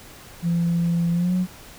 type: tone with pitch glide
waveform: sine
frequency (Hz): 170.4 to 182.63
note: F3 to F#3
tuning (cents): -42 to -22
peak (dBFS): -17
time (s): 0.42-1.47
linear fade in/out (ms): 50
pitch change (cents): +120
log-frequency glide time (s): 1.13-1.34
effects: tanh soft clip ceiling -15 dBFS + pink hiss -44 dBFS RMS until 1.78 s